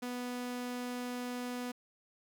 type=tone; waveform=sawtooth; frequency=246.6 Hz; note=B3; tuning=2 cents flat; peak=-33 dBFS; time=0.02-1.72 s; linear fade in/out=10 ms; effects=10-bit